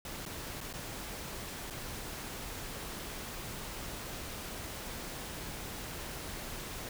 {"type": "noise with dropouts", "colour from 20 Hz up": "pink", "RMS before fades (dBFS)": -42, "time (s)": [0.05, 6.89], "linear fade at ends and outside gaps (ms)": 2, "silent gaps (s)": [[0.254, 0.261], [0.606, 0.611], [0.729, 0.737], [1.701, 1.706]], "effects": []}